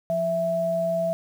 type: tone pair together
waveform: sine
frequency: 174.26 / 660 Hz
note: F3 / E5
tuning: -4 / +2 cents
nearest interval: octave + major seventh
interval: 2306 cents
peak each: -31 / -22 dBFS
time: 0.1-1.13 s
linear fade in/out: 0 ms
effects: 8-bit